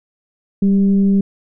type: tone with frequency modulation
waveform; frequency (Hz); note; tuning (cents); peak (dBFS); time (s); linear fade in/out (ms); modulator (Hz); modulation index
sine; 196; G3; 0; -10; 0.62-1.21; 5; 202; 0.35
effects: none